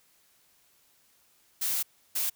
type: noise bursts at uneven times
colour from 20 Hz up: blue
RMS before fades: -29 dBFS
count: 2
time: 1.61-1.83 / 2.15-2.3 s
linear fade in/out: 10 ms
effects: white hiss -65 dBFS RMS until 2.35 s